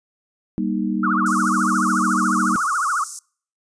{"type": "chord", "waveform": "sine", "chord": "Eb major", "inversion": "first", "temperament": "equal with one note detuned", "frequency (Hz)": [196, 236.5, 311.1], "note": ["G3", "Bb3", "Eb4"], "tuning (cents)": [0, 25, 0], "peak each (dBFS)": [-23, -24, -25], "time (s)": [0.58, 2.56], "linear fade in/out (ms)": 0}
{"type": "tone with vibrato", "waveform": "sine", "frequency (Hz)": 1265, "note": "D#6", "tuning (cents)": 28, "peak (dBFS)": -18, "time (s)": [1.03, 3.04], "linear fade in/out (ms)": 5, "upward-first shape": "triangle", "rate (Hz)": 14, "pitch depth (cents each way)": 290}
{"type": "high-pass noise", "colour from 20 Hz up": "pink", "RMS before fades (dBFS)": -31, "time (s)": [1.26, 3.19], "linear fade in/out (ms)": 2, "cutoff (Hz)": 5700, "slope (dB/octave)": 48}
{"effects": ["noise-tail reverb RT60 0.5 s tail -26 dB re dry", "resampled to 22050 Hz"]}